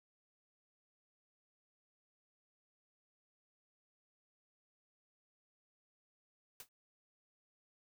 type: noise with exponential decay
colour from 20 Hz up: white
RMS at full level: -45 dBFS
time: 6.6-6.69 s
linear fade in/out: 2 ms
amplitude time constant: 18 ms
effects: none